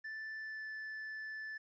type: tone with pitch glide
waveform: triangle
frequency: 1760 to 1747.8 Hz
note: A6 to A6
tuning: 0 to -12 cents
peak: -40 dBFS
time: 0.04-1.58 s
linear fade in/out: 10 ms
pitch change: -12 cents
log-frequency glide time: 0.38-0.67 s
effects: resampled to 16000 Hz + 13-bit